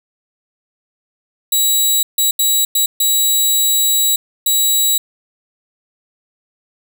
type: tone bursts at uneven times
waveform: 10% pulse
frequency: 3900 Hz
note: B7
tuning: 23 cents flat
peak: -4 dBFS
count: 6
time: 1.52-2.03 / 2.18-2.31 / 2.39-2.65 / 2.75-2.86 / 3-4.16 / 4.46-4.98 s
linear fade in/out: 5 ms
effects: none